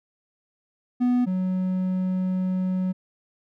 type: tone pair in turn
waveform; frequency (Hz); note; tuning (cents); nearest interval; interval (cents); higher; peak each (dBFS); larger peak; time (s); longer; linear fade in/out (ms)
triangle; 246.9 / 185.32; B3 / F#3; 0 / +3; perfect fourth; 497; first; -16 / -20; first; 1-1.26 / 1.26-2.93; second; 20
effects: none